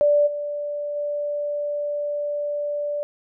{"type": "tone with level steps", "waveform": "sine", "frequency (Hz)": 585, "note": "D5", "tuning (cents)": -7, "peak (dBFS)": [-14, -25, -23], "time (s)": [0.01, 3.03], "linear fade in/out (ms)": 0, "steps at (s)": [0.26, 0.95], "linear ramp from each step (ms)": 20, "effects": []}